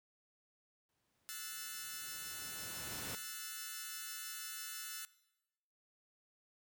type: noise with exponential growth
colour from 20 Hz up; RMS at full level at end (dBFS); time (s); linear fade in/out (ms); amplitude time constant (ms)
pink; -44; 0.89-3.15; 1; 490
type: chord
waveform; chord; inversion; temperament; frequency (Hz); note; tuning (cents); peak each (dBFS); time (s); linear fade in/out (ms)
5% pulse; F# half-diminished seventh; third; equal; 1318.5 / 1480 / 1760 / 2093; E6 / F#6 / A6 / C7; 0 / 0 / 0 / 0; -38 / -37 / -37 / -43; 1.29-5.05; 0
effects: noise-tail reverb RT60 1.0 s tail -21 dB re dry + high-pass 80 Hz 12 dB/octave